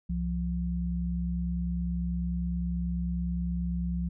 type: tone pair together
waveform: sine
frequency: 65.25 / 174.61 Hz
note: C2 / F3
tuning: -4 / 0 cents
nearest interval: octave + perfect fourth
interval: 1704 cents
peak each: -31 / -30 dBFS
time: 0.09-4.09 s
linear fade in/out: 10 ms
effects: none